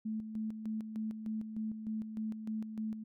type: tone with tremolo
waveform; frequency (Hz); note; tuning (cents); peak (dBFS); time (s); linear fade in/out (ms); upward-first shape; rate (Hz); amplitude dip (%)
sine; 218.1; A3; -15; -34; 0.05-3.04; 10; square; 3.3; 55
effects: none

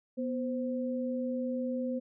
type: tone pair together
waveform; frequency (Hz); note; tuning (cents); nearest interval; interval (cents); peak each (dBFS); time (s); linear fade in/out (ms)
sine; 245.6 / 519.7; B3 / C5; -9 / -12; octave + minor second; 1297; -32 / -35; 0.17-2; 20
effects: none

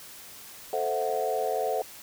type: chord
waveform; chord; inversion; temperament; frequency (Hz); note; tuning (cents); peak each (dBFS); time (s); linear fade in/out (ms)
sine; F# half-diminished seventh; first; equal; 440 / 523.3 / 659.3 / 740; A4 / C5 / E5 / F#5; 0 / 0 / 0 / 0; -30 / -31 / -31 / -30; 0.73-1.82; 2
effects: tanh soft clip ceiling -16 dBFS + white hiss -46 dBFS RMS until 2.02 s

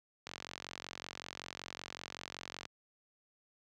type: click train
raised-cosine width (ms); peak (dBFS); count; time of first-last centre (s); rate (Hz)
0.2; -24; 109; 0.27-2.654; 45.3
effects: high-pass 80 Hz 12 dB/octave

